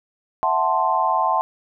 sine chord, F# half-diminished seventh, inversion third, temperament equal, 659.3 / 740 / 880 / 1046.5 Hz, E5 / F#5 / A5 / C6, 0 / 0 / 0 / 0 cents, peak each -25 / -23 / -21 / -21 dBFS, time 0.43-1.41 s, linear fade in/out 0 ms, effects none

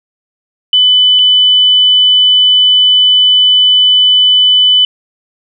sine tone pair in turn, 3000 / 3000 Hz, F#7 / F#7, +23 / +23 cents, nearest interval unison, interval 0 cents, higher neither, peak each -4 dBFS, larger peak neither, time 0.73-1.19 / 1.19-4.85 s, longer second, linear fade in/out 2 ms, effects none

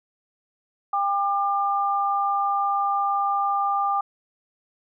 sine tone pair together, 799 / 1197.1 Hz, G5 / D6, +33 / +33 cents, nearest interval perfect fifth, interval 700 cents, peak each -23 dBFS, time 0.93-4.01 s, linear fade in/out 5 ms, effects none

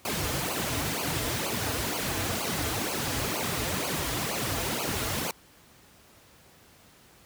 pink noise with flanger, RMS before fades -30 dBFS, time 0.05-5.31 s, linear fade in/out 2 ms, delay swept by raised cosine 0.54 to 5.54 ms, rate 2.1 Hz, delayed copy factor -0.9, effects pink hiss -56 dBFS RMS until 7.25 s + high-pass 60 Hz 12 dB/octave

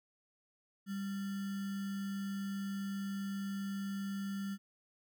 sine tone with sample-and-hold, 197.4 Hz, G3, 12 cents sharp, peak -36 dBFS, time 0.86-4.58 s, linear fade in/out 50 ms, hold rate 1575 Hz, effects none

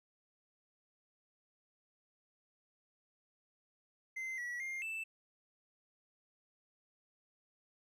triangle tone with pitch steps, 2072 / 1936 / 2115 / 2647 Hz, C7 / B6 / C7 / E7, -17 / -35 / +18 / +7 cents, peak -37 dBFS, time 4.16-5.04 s, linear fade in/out 10 ms, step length 220 ms, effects none

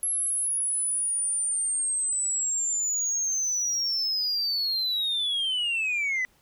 sine linear sweep, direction down, 11175 to 1975.5 Hz, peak -22 dBFS, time 0.03-6.25 s, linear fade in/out 0 ms, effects tanh soft clip ceiling -23 dBFS + pink hiss -63 dBFS RMS until 6.41 s

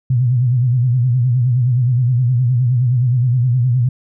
sine tone with vibrato, 124 Hz, B2, 7 cents sharp, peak -11 dBFS, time 0.1-3.89 s, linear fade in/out 5 ms, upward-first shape sine, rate 9.6 Hz, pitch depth 100 cents each way, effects none

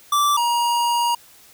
square tone pair in turn, 1166 / 948.5 Hz, D6 / A#5, -13 / +30 cents, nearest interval major third, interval 357 cents, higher first, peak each -16 / -18 dBFS, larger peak first, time 0.12-0.37 / 0.37-1.15 s, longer second, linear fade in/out 5 ms, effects white hiss -49 dBFS RMS until 1.53 s

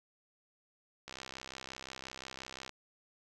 click train, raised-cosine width 0.2 ms, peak -26 dBFS, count 107, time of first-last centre 1.08-2.693 s, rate 65.7 Hz, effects none

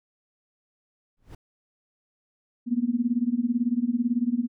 brown noise with exponential growth, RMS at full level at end -35 dBFS, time 1.17-1.35 s, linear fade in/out 5 ms, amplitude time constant 37 ms
sine tone with tremolo, 240 Hz, B3, 49 cents flat, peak -18 dBFS, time 2.66-4.48 s, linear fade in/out 50 ms, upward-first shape sine, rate 18 Hz, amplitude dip 90%
effects none

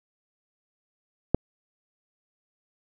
click, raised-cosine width 2 ms, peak -5 dBFS, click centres 1.346 s, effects none

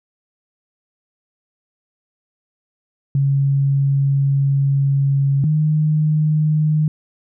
sine tone pair in turn, 138.59 / 153.47 Hz, C#3 / D#3, 0 / -23 cents, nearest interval major second, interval 177 cents, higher second, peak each -13 dBFS, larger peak neither, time 3.15-5.44 / 5.44-6.88 s, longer first, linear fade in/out 2 ms, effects none

